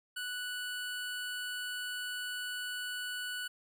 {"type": "tone", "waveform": "25% pulse", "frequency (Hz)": 1480, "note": "F#6", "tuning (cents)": 0, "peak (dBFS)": -33, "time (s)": [0.16, 3.48], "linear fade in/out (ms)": 10, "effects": []}